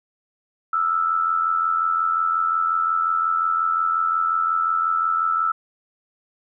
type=tone with amplitude modulation; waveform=sine; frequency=1318.5 Hz; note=E6; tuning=in tune; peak=-15 dBFS; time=0.73-5.52 s; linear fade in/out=5 ms; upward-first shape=sine; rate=85.6 Hz; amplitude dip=65%; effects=none